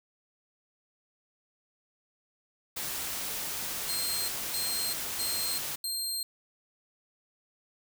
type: noise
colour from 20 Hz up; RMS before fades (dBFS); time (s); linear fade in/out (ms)
white; -35; 2.76-5.76; 10
type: tone bursts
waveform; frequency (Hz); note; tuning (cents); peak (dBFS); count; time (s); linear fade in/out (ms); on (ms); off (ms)
20% pulse; 4186; C8; 0; -25; 4; 3.89-6.23; 2; 390; 260
effects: none